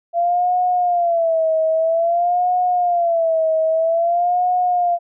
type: tone with vibrato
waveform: sine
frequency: 680 Hz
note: F5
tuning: 46 cents flat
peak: -14 dBFS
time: 0.13-4.99 s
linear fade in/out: 50 ms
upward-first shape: sine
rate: 0.51 Hz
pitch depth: 110 cents each way
effects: none